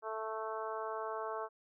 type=harmonic tone; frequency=220 Hz; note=A3; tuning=in tune; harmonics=2 / 3 / 4 / 5 / 6 / 7; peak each=-42 / -43 / -44 / -43 / -46 / -52 dBFS; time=0.02-1.49 s; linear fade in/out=50 ms; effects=none